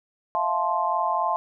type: chord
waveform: sine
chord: F major seventh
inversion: third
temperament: just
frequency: 654.8 / 698.5 / 873.1 / 1047.7 Hz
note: E5 / F5 / A5 / C6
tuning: -12 / 0 / -14 / +2 cents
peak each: -30 / -28 / -26 / -25 dBFS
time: 0.35-1.36 s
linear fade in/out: 0 ms
effects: none